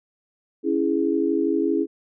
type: chord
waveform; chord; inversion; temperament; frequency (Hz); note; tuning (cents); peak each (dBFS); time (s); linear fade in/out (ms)
sine; C# minor; none; equal; 277.2 / 329.6 / 415.3; C#4 / E4 / G#4; 0 / 0 / 0; -24 / -22 / -24; 0.63-1.87; 50
effects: none